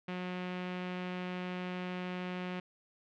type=tone with low-pass filter; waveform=sawtooth; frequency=181.3 Hz; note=F#3; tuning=35 cents flat; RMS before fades=-39 dBFS; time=0.08-2.6 s; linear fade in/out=5 ms; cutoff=2700 Hz; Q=1.9; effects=none